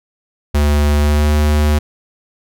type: tone with pitch glide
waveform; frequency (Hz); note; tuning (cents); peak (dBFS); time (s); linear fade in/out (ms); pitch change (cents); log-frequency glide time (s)
square; 73.42 to 75.01; D2 to D2; 0 to +37; -11; 0.54-1.79; 10; +37; 0.96-1.33
effects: none